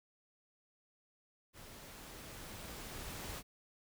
pink noise with level ramp, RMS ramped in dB -54 to -44 dBFS, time 1.53-3.43 s, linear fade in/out 50 ms, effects none

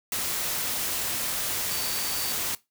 sine tone in noise, 4578 Hz, D8, 45 cents flat, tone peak -36 dBFS, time 1.71-2.32 s, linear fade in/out 2 ms, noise white, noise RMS -29 dBFS, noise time 0.12-2.55 s, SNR -10 dB, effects noise-tail reverb RT60 0.2 s tail -19 dB re dry

